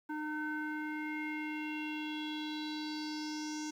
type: tone with low-pass filter sweep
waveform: square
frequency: 304.8 Hz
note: D#4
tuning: 36 cents flat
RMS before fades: -39 dBFS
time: 0.09-3.71 s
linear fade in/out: 10 ms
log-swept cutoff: 1300 to 6300 Hz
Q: 5.2
effects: 11-bit